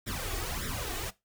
pink noise with flanger, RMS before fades -35 dBFS, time 0.06-1.11 s, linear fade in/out 20 ms, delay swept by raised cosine 0.54 to 2.74 ms, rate 1.7 Hz, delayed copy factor +0.9, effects noise-tail reverb RT60 0.2 s tail -18 dB re dry

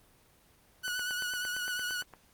sawtooth tone with vibrato, 1477 Hz, F#6, 3 cents flat, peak -29 dBFS, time 0.83-2.03 s, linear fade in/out 20 ms, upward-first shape triangle, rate 8.5 Hz, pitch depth 38 cents each way
click train, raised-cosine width 0.5 ms, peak -29 dBFS, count 12, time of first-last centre 0.88-2.137 s, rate 8.75 Hz
effects pink hiss -63 dBFS RMS until 2.33 s + Opus 24 kbps

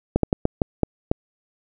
slowing click train, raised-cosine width 2 ms, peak -4 dBFS, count 7, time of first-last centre 0.16-1.115 s, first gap 73 ms, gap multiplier 1.31, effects none

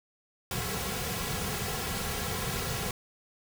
pink noise with comb filter, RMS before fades -33 dBFS, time 0.51-2.91 s, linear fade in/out 2 ms, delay 3.3 ms, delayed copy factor -0.75, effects none

